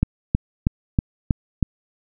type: click train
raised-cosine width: 5 ms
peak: -4 dBFS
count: 6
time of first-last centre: 0.03-1.627 s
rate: 3.13 Hz
effects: none

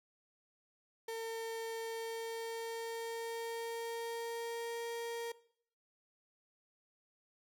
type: tone with pitch glide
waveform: 35% pulse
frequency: 453.5 to 466 Hz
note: A#4 to A#4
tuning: -48 to -1 cents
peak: -37 dBFS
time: 1.08-5.32 s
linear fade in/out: 5 ms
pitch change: +47 cents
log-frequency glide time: 1.8-4.82 s
effects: noise-tail reverb RT60 0.6 s tail -19 dB re dry

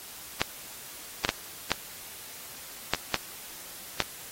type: clicks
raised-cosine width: 0.2 ms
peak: -5 dBFS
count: 7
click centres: 0.416 / 1.249 / 1.291 / 1.717 / 2.936 / 3.143 / 4.003 s
effects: white hiss -44 dBFS RMS until 4.31 s + AAC 48 kbps

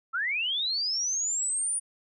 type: linear sweep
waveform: sine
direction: up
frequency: 1289 to 9600 Hz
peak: -26 dBFS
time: 0.13-1.8 s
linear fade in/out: 20 ms
effects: none

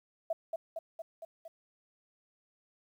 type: tone with echo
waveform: sine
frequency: 657 Hz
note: E5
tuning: 6 cents flat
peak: -29 dBFS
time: 0.3-0.33 s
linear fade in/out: 5 ms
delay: 230 ms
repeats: 5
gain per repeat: -3 dB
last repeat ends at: 1.48 s
effects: 11-bit

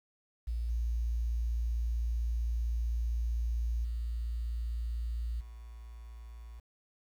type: tone with level steps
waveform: sine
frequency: 57.8 Hz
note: A#1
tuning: 14 cents flat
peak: -31 / -29 / -32 / -44 dBFS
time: 0.47-6.6 s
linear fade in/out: 10 ms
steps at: 0.69 / 3.84 / 5.4 s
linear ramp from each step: 10 ms
effects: 10-bit

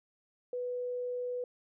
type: tone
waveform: sine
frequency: 493.9 Hz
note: B4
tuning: in tune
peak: -33 dBFS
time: 0.53-1.44 s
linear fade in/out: 2 ms
effects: none

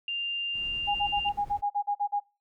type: tone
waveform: sine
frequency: 2794 Hz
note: F7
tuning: in tune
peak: -29 dBFS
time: 0.08-1.29 s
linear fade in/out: 2 ms
type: noise with tremolo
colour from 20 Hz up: brown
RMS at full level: -44 dBFS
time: 0.53-1.62 s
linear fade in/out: 50 ms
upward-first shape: sine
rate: 9.6 Hz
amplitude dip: 35%
type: tone bursts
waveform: sine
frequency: 818 Hz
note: G#5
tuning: 26 cents flat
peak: -24 dBFS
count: 11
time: 0.87-2.202 s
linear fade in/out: 20 ms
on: 82 ms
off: 43 ms
effects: noise-tail reverb RT60 0.3 s tail -25 dB re dry

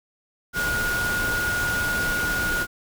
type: tone in noise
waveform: sine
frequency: 1439 Hz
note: F#6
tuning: 49 cents flat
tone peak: -23 dBFS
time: 0.53-2.67 s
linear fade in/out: 50 ms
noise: pink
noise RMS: -29 dBFS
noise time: 0.53-2.67 s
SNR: +3 dB
effects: none

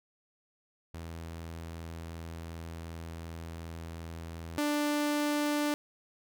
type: tone pair in turn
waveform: sawtooth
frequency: 82.7 / 294.9 Hz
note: E2 / D4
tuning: +6 / +7 cents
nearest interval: octave + minor seventh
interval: 2201 cents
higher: second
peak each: -36 / -24 dBFS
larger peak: second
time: 0.94-4.58 / 4.58-5.74 s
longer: first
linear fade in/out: 0 ms
effects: none

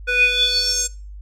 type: tone with band-pass filter sweep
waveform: square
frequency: 493.9 Hz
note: B4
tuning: in tune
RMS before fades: -18 dBFS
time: 0.07-0.88 s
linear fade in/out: 20 ms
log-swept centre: 1900 to 7400 Hz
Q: 8.8
effects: noise-tail reverb RT60 0.4 s tail -24 dB re dry + added 50 Hz sine -33 dBFS peak until 1.21 s

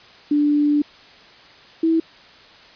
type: tone pair in turn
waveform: sine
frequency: 293.7 / 325.8 Hz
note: D4 / E4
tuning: 0 / -20 cents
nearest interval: major second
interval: 180 cents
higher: second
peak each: -14 / -14 dBFS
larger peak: neither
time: 0.31-0.82 / 1.83-2 s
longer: first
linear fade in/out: 5 ms
effects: white hiss -46 dBFS RMS until 2.75 s + resampled to 11025 Hz

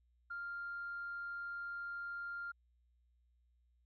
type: tone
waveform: sine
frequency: 1396.9 Hz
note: F6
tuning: in tune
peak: -40 dBFS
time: 0.3-2.52 s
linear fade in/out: 10 ms
effects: tanh soft clip ceiling -36 dBFS + added 60 Hz sine -70 dBFS peak until 3.85 s

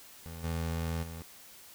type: tone with level steps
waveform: 25% pulse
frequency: 82.41 Hz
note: E2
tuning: in tune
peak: -38 / -28 / -37 dBFS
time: 0.26-1.22 s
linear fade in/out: 0 ms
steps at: 0.43 / 1.02 s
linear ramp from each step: 20 ms
effects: white hiss -53 dBFS RMS until 1.74 s

